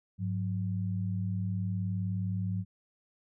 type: tone pair together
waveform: sine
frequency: 102 / 181.44 Hz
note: G#2 / F#3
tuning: -31 / -34 cents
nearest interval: minor seventh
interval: 997 cents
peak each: -31 / -34 dBFS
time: 0.18-2.65 s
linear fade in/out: 50 ms
effects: none